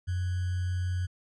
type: tone with sample-and-hold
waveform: sine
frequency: 90.6 Hz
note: F#2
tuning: 36 cents flat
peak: -27 dBFS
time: 0.07-1.07 s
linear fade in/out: 20 ms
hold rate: 1575 Hz
effects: resampled to 22050 Hz